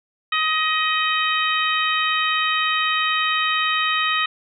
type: harmonic tone with a mistuned harmonic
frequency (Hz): 629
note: D#5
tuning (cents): +19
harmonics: 2 / 3 / 4 / 5 / 6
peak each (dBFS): -22 / -24 / -25 / -26 / -27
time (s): 0.32-4.26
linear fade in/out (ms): 5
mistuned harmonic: 5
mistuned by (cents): -37
effects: none